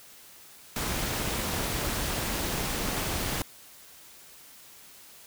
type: noise with amplitude modulation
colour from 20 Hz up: pink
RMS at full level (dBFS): -28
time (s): 0.76-3.42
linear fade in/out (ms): 2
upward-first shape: sine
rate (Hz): 262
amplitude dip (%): 55
effects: white hiss -51 dBFS RMS until 5.26 s